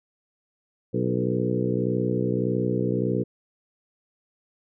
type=harmonic tone with a mistuned harmonic; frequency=61.7 Hz; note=B1; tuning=1 cent flat; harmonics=2 / 3 / 4 / 5 / 6 / 7 / 8; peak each=-28 / -28 / -31 / -30 / -30 / -30 / -32 dBFS; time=0.93-3.24 s; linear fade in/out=20 ms; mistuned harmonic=7; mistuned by=+34 cents; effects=none